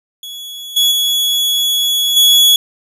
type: tone with level steps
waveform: 40% pulse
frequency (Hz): 3374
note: G#7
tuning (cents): +27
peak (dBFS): -25 / -8 / -11 / -5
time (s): 0.23-2.56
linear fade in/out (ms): 2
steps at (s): 0.76 / 0.91 / 2.16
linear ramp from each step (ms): 10
effects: none